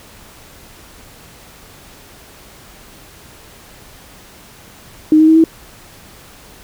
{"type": "tone with pitch steps", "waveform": "sine", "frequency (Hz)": [309.7, 314.6, 319.5, 324.5], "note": ["D#4", "D#4", "D#4", "E4"], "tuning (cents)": [-8, 19, 46, -27], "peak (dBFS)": -5, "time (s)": [5.12, 5.44], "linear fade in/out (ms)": 2, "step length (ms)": 80, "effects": ["pink hiss -41 dBFS RMS until 6.63 s"]}